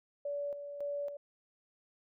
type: tone with tremolo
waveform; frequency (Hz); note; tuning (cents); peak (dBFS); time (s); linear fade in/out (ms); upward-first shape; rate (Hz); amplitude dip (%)
sine; 574; D5; -40; -34; 0.25-1.17; 5; square; 1.8; 55
effects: none